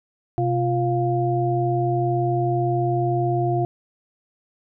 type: tone cluster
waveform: sine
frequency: 127.8 / 349.7 / 701 Hz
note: C3 / F4 / F5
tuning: -40 / +2 / +6 cents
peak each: -22 / -23 / -24 dBFS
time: 0.38-3.65 s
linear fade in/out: 0 ms
effects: none